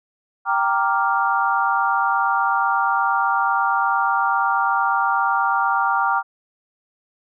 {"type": "chord", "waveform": "sine", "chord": "G minor seventh", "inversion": "none", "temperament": "equal", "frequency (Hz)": [784, 932.3, 1174.7, 1396.9], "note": ["G5", "Bb5", "D6", "F6"], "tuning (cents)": [0, 0, 0, 0], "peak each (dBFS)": -22, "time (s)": [0.45, 6.23], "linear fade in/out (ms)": 50, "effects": []}